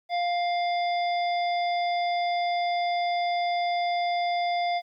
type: harmonic tone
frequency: 700 Hz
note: F5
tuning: 4 cents sharp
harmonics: 1 / 3 / 5 / 7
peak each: -24 / -34 / -38 / -41 dBFS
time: 0.09-4.82 s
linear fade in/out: 50 ms
effects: 11-bit